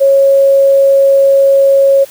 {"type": "tone", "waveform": "sine", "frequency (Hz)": 549, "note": "C#5", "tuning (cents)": -17, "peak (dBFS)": -4, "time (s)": [0, 2.05], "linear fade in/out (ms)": 20, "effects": ["white hiss -36 dBFS RMS until 2.1 s"]}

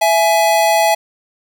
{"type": "tone pair together", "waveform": "square", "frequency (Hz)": [664.6, 840], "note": ["E5", "G#5"], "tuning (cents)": [14, 19], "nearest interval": "major third", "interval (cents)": 405, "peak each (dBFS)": -14, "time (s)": [0.01, 0.95], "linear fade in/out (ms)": 10, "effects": []}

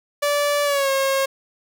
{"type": "tone with pitch glide", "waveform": "sawtooth", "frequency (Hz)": [580, 541.2], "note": ["D5", "C#5"], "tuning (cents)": [-22, -42], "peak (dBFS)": -14, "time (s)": [0.22, 1.26], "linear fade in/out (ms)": 10, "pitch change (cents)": -120, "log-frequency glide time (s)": [0.64, 0.9], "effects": []}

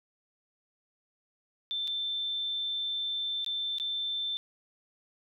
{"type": "tone with dropouts", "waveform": "sine", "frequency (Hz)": 3550, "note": "A7", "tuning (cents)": 15, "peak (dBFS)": -30, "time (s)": [1.71, 4.37], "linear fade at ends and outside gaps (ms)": 0, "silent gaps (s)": [[1.874, 1.878], [3.446, 3.463], [3.784, 3.799]], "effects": []}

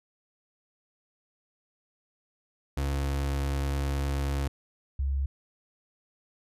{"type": "tone pair in turn", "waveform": ["35% pulse", "sine"], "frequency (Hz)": [69.5, 68.38], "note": ["C#2", "C#2"], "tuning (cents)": [5, -23], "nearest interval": "unison", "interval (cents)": 28, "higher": "first", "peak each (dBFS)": -25, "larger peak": "neither", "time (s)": [[2.77, 4.48], [4.99, 5.26]], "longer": "first", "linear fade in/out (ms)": 5, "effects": ["resampled to 32000 Hz"]}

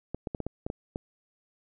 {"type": "clicks", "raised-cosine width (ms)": 2, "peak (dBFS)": -19, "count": 8, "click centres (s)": [0.146, 0.272, 0.348, 0.403, 0.466, 0.665, 0.701, 0.959], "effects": []}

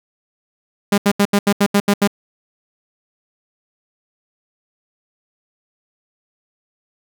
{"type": "tone bursts", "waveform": "sawtooth", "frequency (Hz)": 202.2, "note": "G#3", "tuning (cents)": -46, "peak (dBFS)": -7, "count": 9, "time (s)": [0.92, 2.075], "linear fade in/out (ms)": 5, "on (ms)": 59, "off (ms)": 78, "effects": []}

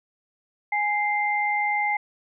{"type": "tone pair together", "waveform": "sine", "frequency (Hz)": [830.6, 2091], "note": ["G#5", "C7"], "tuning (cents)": [0, -2], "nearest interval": "octave + major third", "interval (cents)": 1598, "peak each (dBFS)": -24, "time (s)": [0.72, 1.97], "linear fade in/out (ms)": 5, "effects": []}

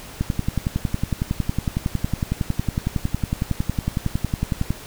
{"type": "click train", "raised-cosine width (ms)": 5, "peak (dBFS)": -8, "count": 50, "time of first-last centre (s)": [0.21, 4.705], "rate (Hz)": 10.9, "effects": ["pink hiss -39 dBFS RMS until 4.86 s"]}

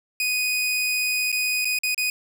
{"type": "tone with dropouts", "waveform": "sawtooth", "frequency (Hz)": 2489, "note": "D#7", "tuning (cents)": 0, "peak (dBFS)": -18, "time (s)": [0.2, 2.1], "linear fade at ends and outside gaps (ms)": 2, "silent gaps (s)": [[1.318, 1.326], [1.647, 1.653], [1.788, 1.834], [1.946, 1.978]], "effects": []}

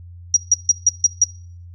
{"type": "tone bursts", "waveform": "sine", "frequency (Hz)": 5740, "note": "F8", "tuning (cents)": 47, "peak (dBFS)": -8, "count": 6, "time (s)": [0.34, 1.24], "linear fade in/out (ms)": 2, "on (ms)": 25, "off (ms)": 150, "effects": ["noise-tail reverb RT60 0.5 s tail -23 dB re dry", "added 87 Hz sine -36 dBFS peak until 1.74 s"]}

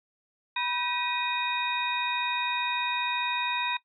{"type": "tone cluster", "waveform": "sine", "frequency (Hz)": [978, 1547, 1919, 2485, 3733], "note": ["B5", "G6", "A#6", "D#7", "A#7"], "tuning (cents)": [-17, -23, 50, -3, 2], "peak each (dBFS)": [-31, -40, -38, -31, -33], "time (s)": [0.56, 3.77], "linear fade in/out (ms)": 5, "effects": ["noise-tail reverb RT60 0.1 s tail -19 dB re dry"]}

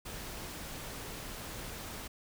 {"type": "noise", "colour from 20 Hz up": "pink", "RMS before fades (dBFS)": -43, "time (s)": [0.05, 2.08], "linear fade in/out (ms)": 10, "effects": []}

